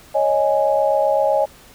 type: chord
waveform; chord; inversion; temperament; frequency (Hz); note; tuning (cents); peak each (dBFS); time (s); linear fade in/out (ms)
sine; C# suspended second; none; equal; 554.4 / 622.3 / 830.6; C#5 / D#5 / G#5; 0 / 0 / 0; -18 / -18 / -20; 0.14-1.46; 20
effects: pink hiss -46 dBFS RMS until 1.74 s